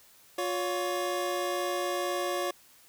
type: tone pair together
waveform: 25% pulse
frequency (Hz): 355.3 / 564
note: F4 / C#5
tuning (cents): +30 / +30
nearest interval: minor sixth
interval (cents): 800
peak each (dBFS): -28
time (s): 0.38-2.51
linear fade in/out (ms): 5
effects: white hiss -58 dBFS RMS until 2.88 s